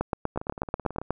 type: two click trains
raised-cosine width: 1 ms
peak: -11 / -22 dBFS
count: 10 / 13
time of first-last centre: 0.01-1.106 / 0.36-1.016 s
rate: 8.21 / 18.3 Hz
effects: none